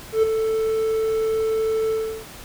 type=tone with ADSR envelope; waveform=triangle; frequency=441.8 Hz; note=A4; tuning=7 cents sharp; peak=-10 dBFS; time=0.12-2.26 s; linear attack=110 ms; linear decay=7 ms; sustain=-7 dB; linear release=350 ms; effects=pink hiss -40 dBFS RMS until 2.44 s